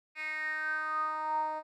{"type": "tone with band-pass filter sweep", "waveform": "10% pulse", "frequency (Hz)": 310, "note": "D#4", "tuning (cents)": -6, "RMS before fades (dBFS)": -34, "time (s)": [0.15, 1.63], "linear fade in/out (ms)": 50, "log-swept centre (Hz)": [2400, 760], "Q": 8.3, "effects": []}